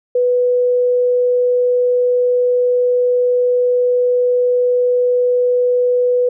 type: tone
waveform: sine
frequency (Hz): 493.9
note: B4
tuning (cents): 0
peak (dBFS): -11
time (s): 0.15-6.29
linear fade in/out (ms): 5
effects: none